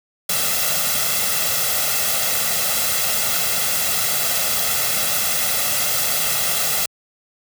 white noise with comb filter, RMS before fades -20 dBFS, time 0.29-6.86 s, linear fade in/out 5 ms, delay 1.5 ms, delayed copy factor +0.7, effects high-pass 100 Hz 12 dB/octave

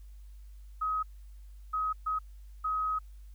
sine tone bursts at uneven times, 1267 Hz, D#6, 31 cents sharp, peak -28 dBFS, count 4, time 0.81-1.03 / 1.73-1.93 / 2.06-2.19 / 2.64-2.99 s, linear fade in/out 10 ms, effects added 50 Hz sine -46 dBFS peak until 3.34 s + white hiss -70 dBFS RMS until 3.34 s

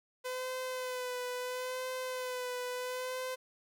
sawtooth tone with vibrato, 505 Hz, B4, 39 cents sharp, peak -32 dBFS, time 0.24-3.36 s, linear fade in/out 20 ms, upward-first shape sine, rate 0.74 Hz, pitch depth 29 cents each way, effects 11-bit

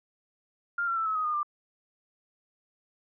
sine tone with pitch steps, 1400 / 1362.5 / 1326 / 1290.5 / 1255.9 / 1222.3 / 1189.6 Hz, F6 / F6 / E6 / E6 / D#6 / D#6 / D6, +4 / -43 / +10 / -37 / +16 / -31 / +22 cents, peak -26 dBFS, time 0.78-1.431 s, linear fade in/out 5 ms, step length 93 ms, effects none

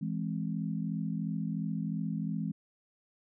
sine chord, E augmented, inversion none, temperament equal, 164.81 / 207.7 / 261.6 Hz, E3 / G#3 / B#3, 0 / 0 / 0 cents, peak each -34 / -35 / -39 dBFS, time 0.01-2.52 s, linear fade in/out 10 ms, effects none

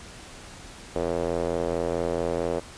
square tone with band-pass filter, 42.26 Hz, E1, 44 cents sharp, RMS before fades -27 dBFS, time 0.95-2.6 s, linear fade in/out 10 ms, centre 510 Hz, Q 2.7, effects pink hiss -44 dBFS RMS until 2.77 s + resampled to 22050 Hz

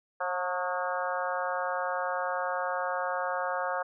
harmonic tone with a mistuned harmonic, 180 Hz, F#3, 47 cents flat, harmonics 3 / 4 / 5 / 6 / 7 / 8 / 9, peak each -34 / -35 / -36 / -37 / -37 / -38 / -39 dBFS, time 0.2-3.83 s, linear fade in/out 10 ms, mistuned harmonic 6, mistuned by +47 cents, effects none

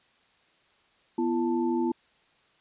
sine tone cluster, 246.3 / 339.2 / 883 Hz, B3 / E4 / A5, -5 / +50 / +6 cents, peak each -28 / -26 / -34 dBFS, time 1.18-1.92 s, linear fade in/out 5 ms, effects white hiss -64 dBFS RMS until 2.6 s + resampled to 8000 Hz

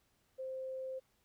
sine tone, 523.3 Hz, C5, in tune, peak -39 dBFS, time 0.38-1 s, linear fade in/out 20 ms, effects pink hiss -75 dBFS RMS until 1.24 s

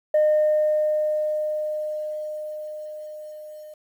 sine tone with level ramp, 610 Hz, D#5, 34 cents flat, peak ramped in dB -13 to -38 dBFS, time 0.14-3.74 s, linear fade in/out 5 ms, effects tanh soft clip ceiling -13 dBFS + 9-bit

